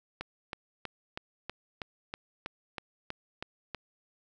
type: click train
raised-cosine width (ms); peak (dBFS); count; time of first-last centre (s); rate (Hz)
0.3; -20; 12; 0.21-3.747; 3.11
effects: none